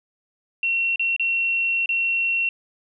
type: tone with dropouts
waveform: sine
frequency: 2725 Hz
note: F7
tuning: 43 cents flat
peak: -19 dBFS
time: 0.63-2.49 s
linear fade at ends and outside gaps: 2 ms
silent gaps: 0.959-0.995 / 1.164-1.196 / 1.859-1.891 s
effects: none